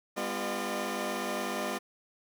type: tone cluster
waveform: 15% pulse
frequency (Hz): 202.5 / 249.6 / 348.4 / 604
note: G#3 / B3 / F4 / D5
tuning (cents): -43 / +19 / -4 / +48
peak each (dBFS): -31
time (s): 0.16-1.79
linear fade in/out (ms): 20
effects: none